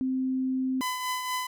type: tone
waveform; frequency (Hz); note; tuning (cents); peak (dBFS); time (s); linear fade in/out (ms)
sine; 260.3; C4; -9; -25; 0.01-0.81; 0
type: tone with tremolo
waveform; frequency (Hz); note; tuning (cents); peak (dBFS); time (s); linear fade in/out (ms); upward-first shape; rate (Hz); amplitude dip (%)
sawtooth; 1008; B5; +35; -23; 0.81-1.47; 5; triangle; 4.2; 50
effects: none